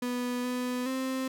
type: tone with pitch steps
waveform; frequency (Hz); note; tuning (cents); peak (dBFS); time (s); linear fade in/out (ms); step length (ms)
35% pulse; 246.4 / 249.2 / 261.9; B3 / B3 / C4; -4 / +16 / +2; -28; 0.02-1.28; 5; 420
effects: none